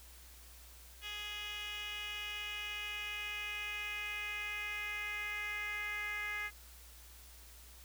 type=tone with band-pass filter sweep; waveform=10% pulse; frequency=416.5 Hz; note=G#4; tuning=5 cents sharp; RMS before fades=-41 dBFS; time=1.01-6.51 s; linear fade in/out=50 ms; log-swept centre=3200 to 2000 Hz; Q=3.6; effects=added 60 Hz sine -56 dBFS peak until 7.84 s + white hiss -58 dBFS RMS until 7.84 s